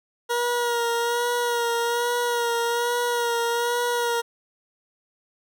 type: tone with vibrato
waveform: 20% pulse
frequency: 475.3 Hz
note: A#4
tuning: 34 cents sharp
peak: -17 dBFS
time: 0.29-4.22 s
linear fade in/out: 20 ms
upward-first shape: sine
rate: 1.2 Hz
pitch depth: 28 cents each way
effects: none